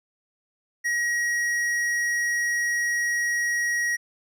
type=tone with tanh clipping; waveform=sine; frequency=1900 Hz; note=A#6; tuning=33 cents sharp; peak=-24 dBFS; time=0.84-3.97 s; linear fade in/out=20 ms; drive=12 dB; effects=none